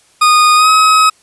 40% pulse tone with pitch glide, 1232 to 1273.2 Hz, D#6 to D#6, -17 to +39 cents, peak -5 dBFS, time 0.21-1.1 s, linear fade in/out 10 ms, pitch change +56 cents, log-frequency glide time 0.56-0.69 s, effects white hiss -50 dBFS RMS until 1.22 s + resampled to 24000 Hz

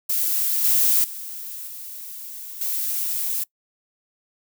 violet noise with level steps, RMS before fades -22 / -18 / -34 / -36 / -25 dBFS, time 0.09-3.44 s, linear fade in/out 10 ms, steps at 0.64 / 1.04 / 1.67 / 2.61 s, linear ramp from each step 2 ms, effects noise-tail reverb RT60 0.1 s tail -23 dB re dry

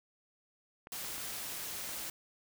clicks, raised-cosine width 0.5 ms, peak -32 dBFS, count 4, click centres 0.871 / 1.048 / 1.181 / 1.892 s
white noise, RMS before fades -41 dBFS, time 0.92-2.1 s, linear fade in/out 2 ms
effects none

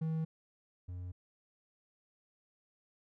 triangle tone pair in turn, 160 / 89.8 Hz, D#3 / F2, +49 / +49 cents, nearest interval minor seventh, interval 1000 cents, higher first, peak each -30 / -38 dBFS, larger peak first, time 0.01-0.25 / 0.88-1.12 s, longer neither, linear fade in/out 10 ms, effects none

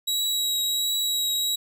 sawtooth tone with vibrato, 3862 Hz, B7, 39 cents flat, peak -20 dBFS, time 0.07-1.56 s, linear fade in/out 10 ms, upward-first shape triangle, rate 1.4 Hz, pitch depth 16 cents each way, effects none

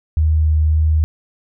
sine tone with vibrato, 77.78 Hz, D#2, in tune, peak -11 dBFS, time 0.17-1.04 s, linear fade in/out 0 ms, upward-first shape sine, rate 1.8 Hz, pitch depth 9 cents each way, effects none

